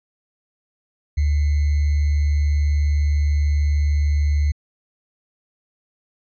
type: tone with sample-and-hold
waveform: sine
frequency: 73.42 Hz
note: D2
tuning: in tune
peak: -15 dBFS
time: 1.17-4.52 s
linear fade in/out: 10 ms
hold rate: 2100 Hz
effects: resampled to 16000 Hz